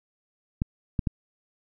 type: clicks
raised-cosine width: 5 ms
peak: -12 dBFS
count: 3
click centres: 0.619 / 0.992 / 1.072 s
effects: none